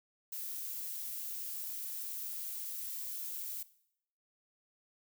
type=noise; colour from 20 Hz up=violet; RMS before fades=-41 dBFS; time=0.32-3.63 s; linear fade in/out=5 ms; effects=noise-tail reverb RT60 0.7 s tail -18 dB re dry